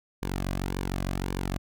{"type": "tone with flanger", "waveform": "sawtooth", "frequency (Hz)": 46.56, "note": "F#1", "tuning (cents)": 12, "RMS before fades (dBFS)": -31, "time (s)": [0.22, 1.58], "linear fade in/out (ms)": 10, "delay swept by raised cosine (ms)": [1.5, 2.25], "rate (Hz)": 1.8, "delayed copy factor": -0.6, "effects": []}